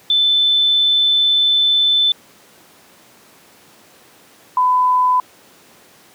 sine tone pair in turn, 3522 / 1003.3 Hz, A7 / B5, +1 / +27 cents, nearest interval octave + minor seventh, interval 2174 cents, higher first, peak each -11 dBFS, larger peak neither, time 0.1-2.12 / 4.57-5.2 s, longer first, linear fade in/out 2 ms, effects pink hiss -47 dBFS RMS until 6.14 s + high-pass 200 Hz 12 dB/octave

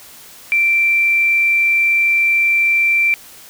sine tone, 2349 Hz, D7, in tune, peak -11 dBFS, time 0.52-3.14 s, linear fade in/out 0 ms, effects white hiss -40 dBFS RMS until 3.49 s

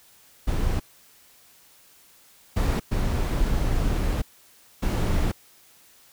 brown noise bursts at uneven times, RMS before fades -23 dBFS, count 4, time 0.47-0.8 / 2.56-2.8 / 2.91-4.22 / 4.82-5.32 s, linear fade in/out 10 ms, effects white hiss -55 dBFS RMS until 6.12 s

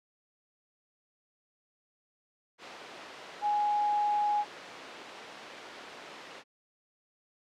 sine tone in noise, 832 Hz, G#5, 3 cents sharp, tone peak -25 dBFS, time 3.41-4.45 s, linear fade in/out 50 ms, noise pink, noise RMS -43 dBFS, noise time 2.58-6.44 s, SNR +15 dB, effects high-pass 400 Hz 12 dB/octave + low-pass 4000 Hz 12 dB/octave

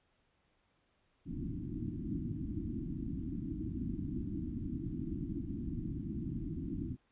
white low-pass noise, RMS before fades -39 dBFS, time 1.25-6.97 s, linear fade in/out 50 ms, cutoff 330 Hz, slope 96 dB/octave, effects pink hiss -75 dBFS RMS until 7.11 s + resampled to 8000 Hz

